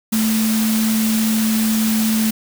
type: tone in noise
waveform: sine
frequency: 220 Hz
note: A3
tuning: in tune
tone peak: -15 dBFS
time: 0.12-2.31 s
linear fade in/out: 10 ms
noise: white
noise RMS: -24 dBFS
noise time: 0.12-2.31 s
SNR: +6 dB
effects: none